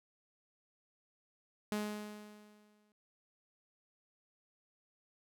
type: tone with exponential decay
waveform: sawtooth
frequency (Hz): 210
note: G#3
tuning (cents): +19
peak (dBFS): -29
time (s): 1.72-2.92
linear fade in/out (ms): 0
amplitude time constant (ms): 260
effects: none